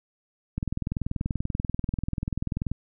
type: click train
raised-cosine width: 5 ms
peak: -15 dBFS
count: 45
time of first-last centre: 0.58-2.716 s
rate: 20.6 Hz
effects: none